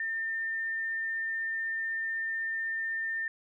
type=tone; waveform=sine; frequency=1804 Hz; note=A6; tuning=43 cents sharp; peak=-30 dBFS; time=0-3.28 s; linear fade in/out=2 ms; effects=none